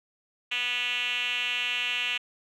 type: tone with band-pass filter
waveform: 5% pulse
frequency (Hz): 244.9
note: B3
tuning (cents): -14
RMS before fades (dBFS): -29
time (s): 0.51-2.18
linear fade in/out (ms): 10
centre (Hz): 2800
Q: 4.9
effects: none